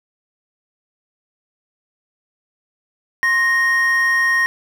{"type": "tone pair together", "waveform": "triangle", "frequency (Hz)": [1060.5, 1863], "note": ["C6", "A#6"], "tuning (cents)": [23, -2], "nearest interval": "minor seventh", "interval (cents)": 975, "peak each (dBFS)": [-22, -12], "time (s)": [3.23, 4.46], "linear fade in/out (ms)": 0, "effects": []}